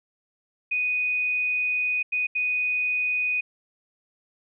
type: tone bursts at uneven times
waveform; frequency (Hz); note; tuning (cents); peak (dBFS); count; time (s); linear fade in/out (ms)
sine; 2486; D#7; -2; -22; 3; 0.71-2.03 / 2.12-2.27 / 2.35-3.41; 10
effects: none